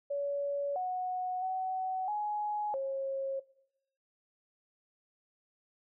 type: tone with pitch steps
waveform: sine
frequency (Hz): 567 / 735 / 751 / 838 / 541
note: C#5 / F#5 / F#5 / G#5 / C#5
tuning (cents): +39 / -12 / +26 / +15 / -42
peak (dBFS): -31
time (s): 0.1-3.4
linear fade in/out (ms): 10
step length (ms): 660
effects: noise-tail reverb RT60 0.8 s tail -21 dB re dry